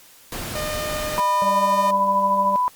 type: noise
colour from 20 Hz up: pink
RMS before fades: -30 dBFS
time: 0.32-1.2 s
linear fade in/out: 2 ms
type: tone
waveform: sawtooth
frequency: 608 Hz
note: D#5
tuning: 40 cents flat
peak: -22 dBFS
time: 0.55-1.91 s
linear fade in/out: 5 ms
type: tone with pitch glide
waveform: sine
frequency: 987.8 to 995.2 Hz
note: B5 to B5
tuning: 0 to +13 cents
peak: -17 dBFS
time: 1.18-2.68 s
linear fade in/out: 0 ms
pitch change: +13 cents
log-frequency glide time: 1.32-1.53 s
type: harmonic tone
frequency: 196.4 Hz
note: G3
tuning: 4 cents sharp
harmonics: 1 / 3 / 5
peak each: -29 / -25 / -28 dBFS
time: 1.42-2.56 s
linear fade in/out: 0 ms
effects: white hiss -49 dBFS RMS until 2.75 s + Opus 48 kbps